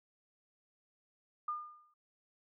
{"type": "tone with exponential decay", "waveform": "sine", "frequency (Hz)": 1211, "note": "D#6", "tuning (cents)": -47, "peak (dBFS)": -32, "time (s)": [1.48, 1.94], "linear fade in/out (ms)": 5, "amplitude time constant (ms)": 100, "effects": []}